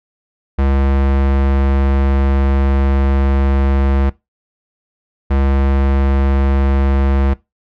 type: tone pair in turn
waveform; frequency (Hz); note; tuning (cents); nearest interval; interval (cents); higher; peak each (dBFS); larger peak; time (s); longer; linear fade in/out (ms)
square; 68.2 / 68.2; C#2 / C#2; -28 / -28; unison; 0; neither; -12; neither; 0.58-4.1 / 5.3-7.34; first; 10
effects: noise-tail reverb RT60 0.2 s tail -20 dB re dry + low-pass 2000 Hz 12 dB/octave